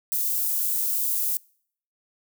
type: high-pass noise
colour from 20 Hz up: white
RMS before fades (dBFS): -25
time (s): 0.12-1.37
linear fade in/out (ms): 0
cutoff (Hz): 12000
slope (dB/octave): 12
effects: noise-tail reverb RT60 0.6 s tail -26 dB re dry